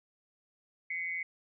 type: tone pair together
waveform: sine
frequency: 2046 / 2217 Hz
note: C7 / C#7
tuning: -39 / 0 cents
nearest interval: minor second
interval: 139 cents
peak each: -36 / -36 dBFS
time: 0.9-1.23 s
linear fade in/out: 5 ms
effects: none